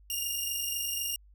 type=tone pair together; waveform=10% pulse; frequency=2810 / 2834 Hz; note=F7 / F7; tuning=+10 / +25 cents; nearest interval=unison; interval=15 cents; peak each=-25 dBFS; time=0.1-1.16 s; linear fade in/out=2 ms; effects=added 50 Hz sine -54 dBFS peak until 1.34 s